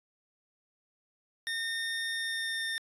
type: tone with pitch glide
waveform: 25% pulse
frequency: 1827 to 1813.3 Hz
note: A#6 to A#6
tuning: -35 to -48 cents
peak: -28 dBFS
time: 1.47-2.78 s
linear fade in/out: 0 ms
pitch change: -13 cents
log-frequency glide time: 2.13-2.64 s
effects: resampled to 24000 Hz